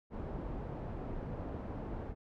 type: low-pass noise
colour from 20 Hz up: pink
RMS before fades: -41 dBFS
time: 0.1-2.15 s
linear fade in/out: 50 ms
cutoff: 710 Hz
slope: 12 dB/octave
effects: none